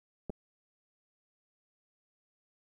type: clicks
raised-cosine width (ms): 2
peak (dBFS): -24 / -27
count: 2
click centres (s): 0.297 / 0.302
effects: 11-bit